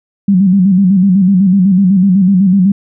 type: tone with vibrato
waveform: sine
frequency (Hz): 190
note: F#3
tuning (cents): +46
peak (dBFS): -5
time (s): 0.28-2.72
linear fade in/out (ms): 5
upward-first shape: square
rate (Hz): 8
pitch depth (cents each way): 83
effects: none